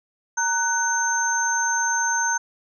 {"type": "tone cluster", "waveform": "sine", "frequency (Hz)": [929, 1494, 6300], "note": ["A#5", "F#6", "G8"], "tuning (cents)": [-6, 16, 8], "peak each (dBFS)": -24, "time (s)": [0.37, 2.38], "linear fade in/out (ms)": 10, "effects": []}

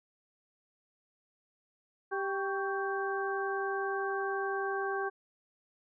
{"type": "harmonic tone with a mistuned harmonic", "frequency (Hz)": 392, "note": "G4", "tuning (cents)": 0, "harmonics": [1, 2, 3, 4], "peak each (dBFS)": [-34, -37, -39, -37], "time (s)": [2.11, 5.1], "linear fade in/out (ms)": 20, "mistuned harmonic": 3, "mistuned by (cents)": -81, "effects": []}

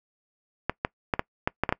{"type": "clicks", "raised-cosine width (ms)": 0.5, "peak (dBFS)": -8, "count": 8, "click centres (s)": [0.696, 0.849, 1.138, 1.194, 1.475, 1.636, 1.692, 1.725], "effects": ["noise-tail reverb RT60 0.1 s tail -24 dB re dry"]}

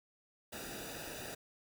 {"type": "noise with comb filter", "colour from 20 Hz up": "pink", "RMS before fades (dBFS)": -45, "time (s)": [0.52, 1.35], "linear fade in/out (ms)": 10, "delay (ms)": 0.93, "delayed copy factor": -0.75, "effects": []}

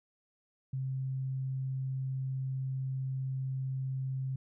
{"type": "tone", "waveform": "sine", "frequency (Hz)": 132.3, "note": "C3", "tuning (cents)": 20, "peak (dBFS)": -32, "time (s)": [0.73, 4.36], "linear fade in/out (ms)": 5, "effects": []}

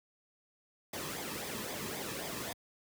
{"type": "noise with flanger", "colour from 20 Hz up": "pink", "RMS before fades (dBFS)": -40, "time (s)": [0.93, 2.53], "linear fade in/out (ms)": 5, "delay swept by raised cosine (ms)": [0.7, 1.41], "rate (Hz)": 3.8, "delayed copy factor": -0.6, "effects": ["high-pass 80 Hz 12 dB/octave"]}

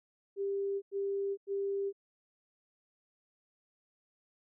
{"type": "tone bursts", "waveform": "sine", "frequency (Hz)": 396.3, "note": "G4", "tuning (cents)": 19, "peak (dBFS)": -31, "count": 3, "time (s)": [0.36, 1.928], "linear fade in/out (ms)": 50, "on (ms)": 460, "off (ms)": 94, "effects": []}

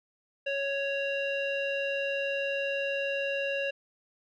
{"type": "tone with low-pass filter", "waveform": "square", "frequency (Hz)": 554.4, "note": "C#5", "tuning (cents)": 0, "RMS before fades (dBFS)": -31, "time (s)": [0.46, 3.71], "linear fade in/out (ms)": 10, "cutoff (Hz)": 2700, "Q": 3.9, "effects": []}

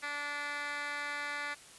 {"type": "tone with band-pass filter", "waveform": "10% pulse", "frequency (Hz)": 290.5, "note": "D4", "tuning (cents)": -19, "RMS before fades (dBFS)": -38, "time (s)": [0.02, 1.55], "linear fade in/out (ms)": 20, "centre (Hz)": 2200, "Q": 1.9, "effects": ["white hiss -54 dBFS RMS until 1.78 s", "resampled to 24000 Hz"]}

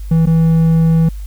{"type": "tone with dropouts", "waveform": "triangle", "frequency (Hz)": 163.1, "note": "E3", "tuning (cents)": -18, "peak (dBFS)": -6, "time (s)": [0.11, 1.09], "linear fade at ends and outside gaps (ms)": 5, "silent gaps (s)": [0.258, 0.27], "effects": ["added 50 Hz sine -23 dBFS peak until 1.26 s", "white hiss -47 dBFS RMS until 1.26 s"]}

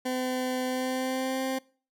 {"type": "tone with pitch glide", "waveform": "20% pulse", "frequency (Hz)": [255.1, 263], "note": ["C4", "C4"], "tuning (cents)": [-44, 9], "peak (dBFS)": -23, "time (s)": [0.05, 1.59], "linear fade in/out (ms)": 10, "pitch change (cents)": 53, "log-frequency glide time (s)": [0.66, 1.41], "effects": ["noise-tail reverb RT60 0.4 s tail -23 dB re dry"]}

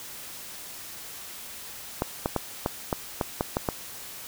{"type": "clicks", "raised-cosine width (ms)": 1, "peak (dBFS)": -10, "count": 9, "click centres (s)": [2.021, 2.259, 2.363, 2.661, 2.928, 3.212, 3.409, 3.569, 3.688], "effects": ["white hiss -41 dBFS RMS until 4.27 s"]}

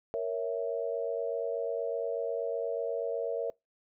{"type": "chord", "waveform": "sine", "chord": "A# diminished", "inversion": "none", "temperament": "equal", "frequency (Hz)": [466.2, 554.4, 659.3], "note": ["A#4", "C#5", "E5"], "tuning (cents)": [0, 0, 0], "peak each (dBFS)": [-33, -35, -35], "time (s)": [0.14, 3.5], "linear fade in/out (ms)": 0, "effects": ["noise-tail reverb RT60 0.2 s tail -25 dB re dry"]}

